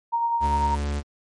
sine tone with tremolo, 932.3 Hz, A#5, in tune, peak -19 dBFS, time 0.12-0.76 s, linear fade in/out 20 ms, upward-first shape sine, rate 10 Hz, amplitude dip 35%
45% pulse tone, 72.4 Hz, D2, 24 cents flat, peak -24 dBFS, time 0.4-1.03 s, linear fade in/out 50 ms
effects MP3 48 kbps

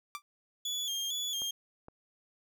sawtooth tone with exponential decay, 1174.7 Hz, D6, in tune, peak -30 dBFS, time 0.15-0.22 s, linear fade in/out 0 ms, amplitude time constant 15 ms
30% pulse tone with vibrato, 3316 Hz, G#7, 3 cents flat, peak -30 dBFS, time 0.65-1.51 s, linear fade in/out 5 ms, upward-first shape square, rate 2.2 Hz, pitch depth 55 cents each way
clicks, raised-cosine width 1 ms, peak -34 dBFS, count 2, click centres 1.419 / 1.884 s
effects none

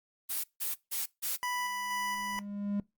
blue noise bursts, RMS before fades -33 dBFS, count 4, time 0.29-1.37 s, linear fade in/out 20 ms, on 150 ms, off 160 ms
25% pulse tone with tremolo, 987.8 Hz, B5, in tune, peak -28 dBFS, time 1.43-2.39 s, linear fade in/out 0 ms, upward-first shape square, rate 2.1 Hz, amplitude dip 25%
triangle tone with exponential growth, 203 Hz, G#3, 39 cents flat, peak -26 dBFS, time 1.55-2.8 s, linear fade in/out 2 ms, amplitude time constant 270 ms
effects noise-tail reverb RT60 0.2 s tail -22 dB re dry + Opus 32 kbps

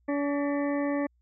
harmonic tone with a mistuned harmonic, 285.8 Hz, D4, 47 cents flat, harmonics 1 / 2 / 3 / 4 / 6 / 7 / 8, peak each -27 / -31 / -40 / -40 / -41 / -43 / -49 dBFS, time 0.08-1.07 s, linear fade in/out 10 ms, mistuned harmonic 6, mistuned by +67 cents, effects added 60 Hz sine -64 dBFS peak until 1.21 s

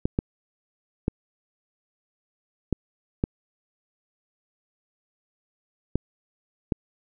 clicks, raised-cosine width 3 ms, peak -9 dBFS, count 7, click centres 0.055 / 0.189 / 1.081 / 2.727 / 3.239 / 5.956 / 6.722 s, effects none

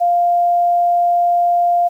sine tone, 698.5 Hz, F5, in tune, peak -11 dBFS, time 0-1.89 s, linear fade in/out 20 ms, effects 8-bit

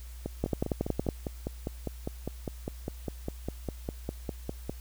two click trains, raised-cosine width 2 ms, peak -19 / -14 dBFS, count 23 / 8, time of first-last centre 0.26-4.695 / 0.44-1.088 s, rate 4.96 / 10.8 Hz, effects added 60 Hz sine -41 dBFS peak until 4.8 s + white hiss -55 dBFS RMS until 4.8 s

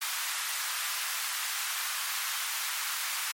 pink high-pass noise, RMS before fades -33 dBFS, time 0.01-3.32 s, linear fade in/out 10 ms, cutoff 1100 Hz, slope 24 dB/octave, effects MP3 64 kbps

